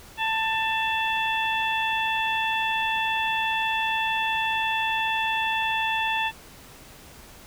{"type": "harmonic tone with a mistuned harmonic", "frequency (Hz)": 889, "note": "A5", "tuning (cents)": 18, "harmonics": [1, 2, 3, 4], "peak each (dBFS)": [-26, -29, -28, -32], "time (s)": [0.17, 6.32], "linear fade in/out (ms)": 50, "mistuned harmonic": 4, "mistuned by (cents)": -60, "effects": ["pink hiss -47 dBFS RMS until 7.46 s"]}